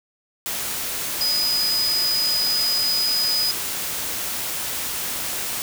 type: tone in noise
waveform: sine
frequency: 4978 Hz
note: D#8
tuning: in tune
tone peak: -19 dBFS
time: 1.21-3.51 s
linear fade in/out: 0 ms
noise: white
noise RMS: -27 dBFS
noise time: 0.46-5.62 s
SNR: +5 dB
effects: none